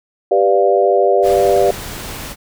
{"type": "chord", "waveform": "sine", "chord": "G dominant seventh", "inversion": "none", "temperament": "equal", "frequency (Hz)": [392, 493.9, 587.3, 698.5], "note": ["G4", "B4", "D5", "F5"], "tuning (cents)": [0, 0, 0, 0], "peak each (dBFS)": [-14, -16, -15, -16], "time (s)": [0.31, 1.71], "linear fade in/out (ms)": 5}
{"type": "noise", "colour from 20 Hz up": "pink", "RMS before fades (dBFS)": -28, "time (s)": [1.22, 2.36], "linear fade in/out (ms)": 50}
{"effects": []}